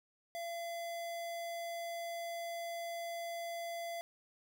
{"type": "tone", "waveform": "square", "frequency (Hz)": 680, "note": "F5", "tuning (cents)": -46, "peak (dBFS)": -40, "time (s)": [0.35, 4.01], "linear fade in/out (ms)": 0, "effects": []}